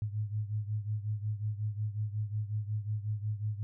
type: beating tone pair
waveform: sine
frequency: 104.6 / 110.1 Hz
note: G#2 / A2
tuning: +13 / +2 cents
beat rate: 5.5 Hz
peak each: -33 / -37 dBFS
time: 0.02-3.63 s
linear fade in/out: 0 ms
effects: none